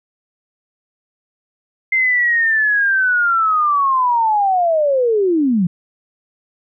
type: linear sweep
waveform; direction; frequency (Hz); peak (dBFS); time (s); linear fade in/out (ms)
sine; down; 2093 to 164.81; -12; 1.92-5.67; 5
effects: none